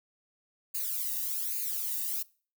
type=noise with flanger; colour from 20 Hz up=violet; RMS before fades=-33 dBFS; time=0.74-2.23 s; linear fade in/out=10 ms; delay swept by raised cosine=0.44 to 1.09 ms; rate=1.2 Hz; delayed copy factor=+0.85; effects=noise-tail reverb RT60 0.4 s tail -22 dB re dry